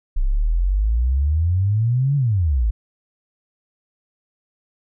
sine exponential two-way sweep, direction up then down, 31 to 145.5 to 49.99 Hz, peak -15 dBFS, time 0.16-2.71 s, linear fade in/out 10 ms, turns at 2.16 s, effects none

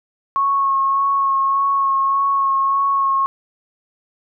sine tone with vibrato, 1096 Hz, C#6, 20 cents flat, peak -14 dBFS, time 0.36-3.26 s, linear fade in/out 0 ms, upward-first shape sine, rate 1.7 Hz, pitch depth 17 cents each way, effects none

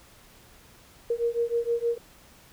sine beating tone pair, 466.2 / 472.6 Hz, A#4 / A#4, 0 / +24 cents, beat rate 6.4 Hz, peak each -27 dBFS, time 1.1-1.98 s, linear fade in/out 5 ms, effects pink hiss -54 dBFS RMS until 2.52 s

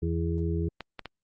harmonic tone, 83.2 Hz, E2, 17 cents sharp, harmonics 1 / 2 / 4 / 5, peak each -28 / -31 / -34 / -35 dBFS, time 0.02-0.69 s, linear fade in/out 10 ms
clicks, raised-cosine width 0.3 ms, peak -20 dBFS, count 3, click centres 0.807 / 0.993 / 1.057 s
effects Opus 48 kbps

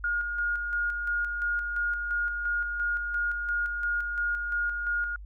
sine tone with tremolo, 1427 Hz, F6, 37 cents sharp, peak -25 dBFS, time 0.04-5.16 s, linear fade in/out 2 ms, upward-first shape square, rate 2.9 Hz, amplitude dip 40%, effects added 50 Hz sine -40 dBFS peak until 5.25 s

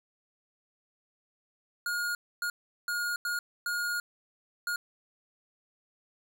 square tone bursts at uneven times, 1431 Hz, F6, 42 cents sharp, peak -30 dBFS, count 6, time 1.86-2.15 / 2.42-2.5 / 2.88-3.16 / 3.25-3.39 / 3.66-4 / 4.67-4.76 s, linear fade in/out 2 ms, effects none

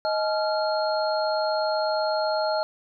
sine tone cluster, 627 / 855 / 1385 / 4256 Hz, D#5 / A5 / F6 / C8, +13 / -50 / -15 / +29 cents, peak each -24 / -28 / -32 / -33 dBFS, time 0.05-2.63 s, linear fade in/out 0 ms, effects none

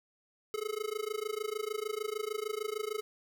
square tone with amplitude modulation, 428.2 Hz, A4, 47 cents flat, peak -31 dBFS, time 0.54-3.01 s, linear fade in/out 0 ms, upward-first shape sine, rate 26.6 Hz, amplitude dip 95%, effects none

